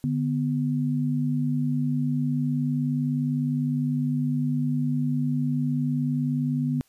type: tone pair together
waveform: sine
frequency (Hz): 147.8 / 247.5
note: D3 / B3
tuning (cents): +11 / +4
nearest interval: major sixth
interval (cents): 893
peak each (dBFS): -25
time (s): 0.04-6.81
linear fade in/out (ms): 0
effects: white hiss -64 dBFS RMS until 6.88 s + resampled to 32000 Hz